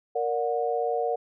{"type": "chord", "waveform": "sine", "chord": "Bb augmented", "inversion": "none", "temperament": "just", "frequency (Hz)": [466.2, 582.7, 728.4], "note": ["Bb4", "D5", "F#5"], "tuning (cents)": [0, -14, -27], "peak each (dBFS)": [-27, -31, -28], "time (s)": [0.15, 1.16], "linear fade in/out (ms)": 10, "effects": []}